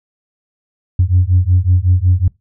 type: beating tone pair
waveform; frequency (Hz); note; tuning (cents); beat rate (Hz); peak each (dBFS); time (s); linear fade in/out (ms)
sine; 88.1 / 93.5; F2 / F#2; +16 / +19; 5.4; -11; 0.99-2.28; 5
effects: noise-tail reverb RT60 0.2 s tail -24 dB re dry + tanh soft clip ceiling -3 dBFS